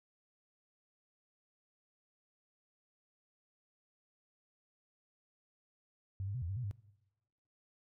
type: tone with pitch steps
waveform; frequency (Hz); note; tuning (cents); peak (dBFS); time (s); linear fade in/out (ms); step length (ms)
sine; 96.6 / 100.3 / 127 / 84.5 / 97.7 / 124.7 / 100.8; G2 / G2 / B2 / E2 / G2 / B2 / G2; -25 / +40 / +49 / +43 / -5 / +17 / +49; -36; 6.2-6.711; 0; 73
effects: noise-tail reverb RT60 1.0 s tail -21 dB re dry